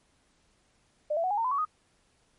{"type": "tone with pitch steps", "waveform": "sine", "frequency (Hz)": [602, 668, 741.1, 822.4, 912.5, 1012.4, 1123.4, 1246.5], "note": ["D5", "E5", "F#5", "G#5", "A#5", "B5", "C#6", "D#6"], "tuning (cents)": [43, 23, 3, -17, -37, 43, 23, 3], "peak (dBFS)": -25, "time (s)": [1.1, 1.652], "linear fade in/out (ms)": 10, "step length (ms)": 69, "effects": ["pink hiss -68 dBFS RMS until 2.38 s", "MP3 48 kbps"]}